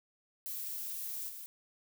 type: noise with level steps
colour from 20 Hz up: violet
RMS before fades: -40 / -46 dBFS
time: 0.46-1.46 s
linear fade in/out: 0 ms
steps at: 1.28 s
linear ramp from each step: 20 ms
effects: none